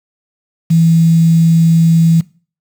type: tone with quantisation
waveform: sine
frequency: 164.81 Hz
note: E3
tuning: in tune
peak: -6 dBFS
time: 0.7-2.21 s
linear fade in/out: 10 ms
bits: 5
effects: noise-tail reverb RT60 0.4 s tail -21 dB re dry